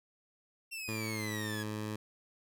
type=exponential sweep; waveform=sawtooth; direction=down; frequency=2731 to 1651 Hz; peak=-36 dBFS; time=0.71-1.64 s; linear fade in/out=20 ms
type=tone with pitch glide; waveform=15% pulse; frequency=110 to 107.18 Hz; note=A2 to A2; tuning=0 to -45 cents; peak=-30 dBFS; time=0.88-1.96 s; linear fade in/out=5 ms; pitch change=-45 cents; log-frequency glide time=1.11-1.23 s
effects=none